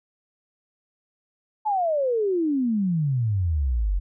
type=exponential sweep; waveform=sine; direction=down; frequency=880 to 43.65 Hz; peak=-20 dBFS; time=1.65-4 s; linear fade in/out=20 ms; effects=none